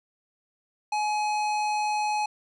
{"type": "tone with hard clipping", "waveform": "sine", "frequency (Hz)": 844, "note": "G#5", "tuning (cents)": 28, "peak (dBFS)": -26, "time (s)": [0.92, 2.26], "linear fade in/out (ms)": 5, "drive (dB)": 15, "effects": ["resampled to 24000 Hz"]}